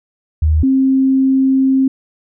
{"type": "tone pair in turn", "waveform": "sine", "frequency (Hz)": [77.78, 265.9], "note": ["D#2", "C4"], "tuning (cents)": [0, 28], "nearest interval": "octave + major sixth", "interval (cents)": 2128, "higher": "second", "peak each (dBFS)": -9, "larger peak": "neither", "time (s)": [[0.42, 0.63], [0.63, 1.88]], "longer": "second", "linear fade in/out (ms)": 5, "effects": []}